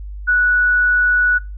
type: tone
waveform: sine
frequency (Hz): 1473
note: F#6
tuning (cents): -8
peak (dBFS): -11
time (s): 0.27-1.39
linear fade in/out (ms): 20
effects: noise-tail reverb RT60 0.3 s tail -24 dB re dry + added 50 Hz sine -27 dBFS peak until 1.57 s